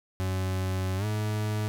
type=tone with pitch glide; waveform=40% pulse; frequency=93.8 to 106.51 Hz; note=F#2 to G#2; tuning=+24 to +44 cents; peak=-26 dBFS; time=0.2-1.68 s; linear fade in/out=0 ms; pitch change=+220 cents; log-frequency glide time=0.97-1.05 s; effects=none